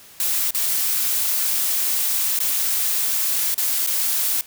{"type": "noise with dropouts", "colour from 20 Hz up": "blue", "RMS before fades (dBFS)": -21, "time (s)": [0.2, 4.41], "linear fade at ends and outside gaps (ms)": 1, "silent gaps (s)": [[0.507, 0.547], [2.39, 2.402], [3.543, 3.579], [3.864, 3.872]], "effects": ["white hiss -46 dBFS RMS until 4.46 s"]}